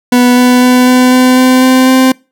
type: tone with pitch steps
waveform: 40% pulse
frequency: 246.7 / 248.6 / 250.4 / 252.3 / 254.2 / 256.1 / 258.1 / 260 Hz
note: B3 / B3 / B3 / B3 / C4 / C4 / C4 / C4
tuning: -2 / +12 / +24 / +37 / -50 / -37 / -23 / -11 cents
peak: -3 dBFS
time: 0.12-2.12 s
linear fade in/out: 5 ms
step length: 250 ms
effects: noise-tail reverb RT60 0.3 s tail -25 dB re dry